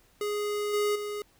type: tone with level steps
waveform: square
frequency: 415.3 Hz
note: G#4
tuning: in tune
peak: -29 / -25 / -33 dBFS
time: 0.21-1.22 s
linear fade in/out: 2 ms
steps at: 0.73 / 0.95 s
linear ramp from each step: 10 ms
effects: pink hiss -63 dBFS RMS until 1.39 s